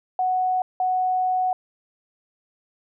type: tone pair in turn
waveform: sine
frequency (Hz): 740 / 740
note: F#5 / F#5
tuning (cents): 0 / 0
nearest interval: unison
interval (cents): 0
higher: neither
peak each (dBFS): -19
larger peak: neither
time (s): 0.19-0.62 / 0.8-1.53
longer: second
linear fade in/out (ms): 2
effects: none